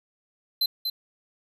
square tone with echo, 4074 Hz, C8, 47 cents flat, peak -21 dBFS, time 0.61-0.66 s, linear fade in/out 5 ms, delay 240 ms, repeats 1, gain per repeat -5 dB, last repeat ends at 0.9 s, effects none

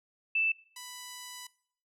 sine / 5% pulse tone pair in turn, 2645 / 990.8 Hz, E7 / B5, +5 / +5 cents, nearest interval octave + perfect fourth, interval 1700 cents, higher first, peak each -25 / -30 dBFS, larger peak first, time 0.35-0.52 / 0.76-1.47 s, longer second, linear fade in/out 5 ms, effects noise-tail reverb RT60 0.6 s tail -21 dB re dry + low-pass 12000 Hz 12 dB/octave

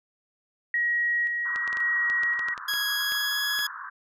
sine tone with tremolo, 1900 Hz, A#6, 33 cents sharp, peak -22 dBFS, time 0.74-2.54 s, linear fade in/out 2 ms, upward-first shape square, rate 0.94 Hz, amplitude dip 35%
pink band-pass noise, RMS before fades -39 dBFS, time 1.45-3.9 s, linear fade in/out 10 ms, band 1000 to 1700 Hz, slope 96 dB/octave
clicks, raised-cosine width 0.2 ms, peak -21 dBFS, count 12, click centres 1.56 / 1.677 / 1.729 / 1.771 / 2.1 / 2.234 / 2.393 / 2.485 / 2.578 / 2.737 / 3.121 / 3.591 s
20% pulse tone with pitch glide, 1661.2 to 1676.6 Hz, G#6 to G#6, 0 to +16 cents, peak -20 dBFS, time 2.68-3.67 s, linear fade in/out 5 ms, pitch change +16 cents, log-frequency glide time 2.93-3.43 s
effects none

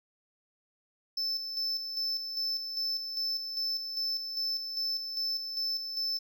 triangle tone with tremolo, 5274 Hz, E8, in tune, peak -28 dBFS, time 1.17-6.19 s, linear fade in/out 5 ms, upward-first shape square, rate 2.5 Hz, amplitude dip 50%, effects none

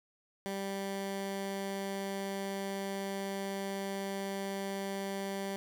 15% pulse tone, 196 Hz, G3, in tune, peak -29 dBFS, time 0.46-5.56 s, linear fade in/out 0 ms, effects none

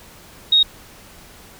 sine tone, 3753 Hz, A#7, 11 cents sharp, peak -10 dBFS, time 0.52-0.63 s, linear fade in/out 5 ms, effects pink hiss -44 dBFS RMS until 1.59 s

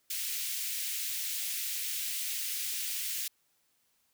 white high-pass noise, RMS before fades -35 dBFS, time 0.1-3.28 s, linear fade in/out 5 ms, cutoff 2100 Hz, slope 24 dB/octave, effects white hiss -73 dBFS RMS until 4.13 s

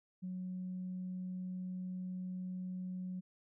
sine tone, 183.6 Hz, F#3, 13 cents flat, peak -38 dBFS, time 0.22-3.21 s, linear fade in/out 20 ms, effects tanh soft clip ceiling -34 dBFS

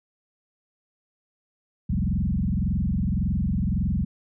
sine tone with frequency modulation, 130.1 Hz, C3, 9 cents flat, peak -21 dBFS, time 1.89-4.05 s, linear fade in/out 10 ms, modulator 21.8 Hz, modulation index 3.8, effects none

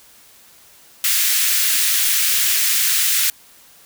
white high-pass noise, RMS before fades -17 dBFS, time 1.04-3.3 s, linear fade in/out 2 ms, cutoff 1600 Hz, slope 24 dB/octave, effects white hiss -48 dBFS RMS until 3.85 s

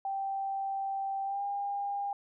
sine tone with pitch glide, 782 to 804.4 Hz, G5 to G5, -4 to +44 cents, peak -31 dBFS, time 0.05-2.13 s, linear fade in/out 2 ms, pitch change +48 cents, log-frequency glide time 1.24-1.43 s, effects none

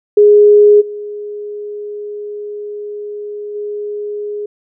sine tone with level steps, 415.3 Hz, G#4, in tune, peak -3 / -22 / -19 dBFS, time 0.17-4.46 s, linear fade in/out 5 ms, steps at 0.8 / 3.54 s, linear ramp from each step 20 ms, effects none

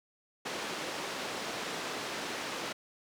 pink band-pass noise, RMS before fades -38 dBFS, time 0.45-2.73 s, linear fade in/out 10 ms, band 310 to 5700 Hz, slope 12 dB/octave, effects none

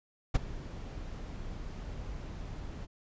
brown noise with ADSR envelope, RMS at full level -21 dBFS, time 0.34-2.87 s, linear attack 14 ms, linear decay 19 ms, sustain -20 dB, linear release 33 ms, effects resampled to 16000 Hz

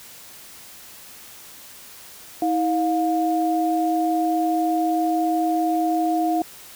sine tone pair together, 321 / 710.3 Hz, E4 / F5, -46 / +29 cents, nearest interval octave + major second, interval 1375 cents, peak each -21 dBFS, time 2.42-6.42 s, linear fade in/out 2 ms, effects white hiss -43 dBFS RMS until 6.75 s

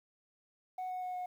sine tone with pitch steps, 740 / 735.3 / 730.7 / 726 Hz, F#5 / F#5 / F#5 / F#5, 0 / -11 / -22 / -33 cents, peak -34 dBFS, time 0.78-1.26 s, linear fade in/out 5 ms, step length 120 ms, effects tanh soft clip ceiling -35 dBFS + 11-bit

